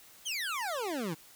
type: exponential sweep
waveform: 25% pulse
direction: down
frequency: 3322 to 148.2 Hz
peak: -29 dBFS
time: 0.25-1.15 s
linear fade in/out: 20 ms
effects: white hiss -56 dBFS RMS until 1.35 s